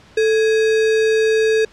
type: tone with sample-and-hold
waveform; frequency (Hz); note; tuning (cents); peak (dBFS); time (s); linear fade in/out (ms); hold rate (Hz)
sine; 440; A4; 0; -12; 0.17-1.65; 5; 2100
effects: pink hiss -47 dBFS RMS until 1.72 s + low-pass 5000 Hz 12 dB/octave